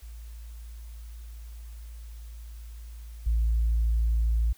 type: tone with level steps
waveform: sine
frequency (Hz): 56.4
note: A1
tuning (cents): +44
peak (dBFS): -39 / -20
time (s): 0.02-4.53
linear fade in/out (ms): 10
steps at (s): 3.26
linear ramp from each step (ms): 10
effects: tanh soft clip ceiling -18 dBFS + white hiss -58 dBFS RMS until 4.57 s